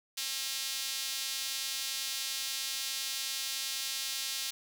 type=tone with high-pass filter; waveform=sawtooth; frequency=269.7 Hz; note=C#4; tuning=47 cents flat; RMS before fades=-36 dBFS; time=0.17-4.51 s; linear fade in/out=10 ms; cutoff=3900 Hz; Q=1.3; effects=none